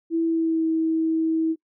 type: tone with pitch glide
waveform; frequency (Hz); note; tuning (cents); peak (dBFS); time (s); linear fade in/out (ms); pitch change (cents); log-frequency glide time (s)
sine; 329.6 to 322.4; E4 to E4; 0 to -38; -19; 0.1-1.56; 50; -38; 0.24-0.66
effects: noise-tail reverb RT60 0.1 s tail -23 dB re dry